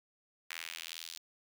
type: tone with high-pass filter sweep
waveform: sawtooth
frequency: 82.41 Hz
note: E2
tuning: in tune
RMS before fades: -45 dBFS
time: 0.5-1.18 s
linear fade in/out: 5 ms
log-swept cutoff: 2000 to 4200 Hz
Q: 1.7
effects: none